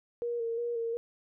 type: tone with vibrato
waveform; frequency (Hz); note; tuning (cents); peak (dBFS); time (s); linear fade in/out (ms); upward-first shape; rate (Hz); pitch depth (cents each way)
sine; 467.5; A#4; +5; -30; 0.22-0.97; 0; square; 2.8; 27
effects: none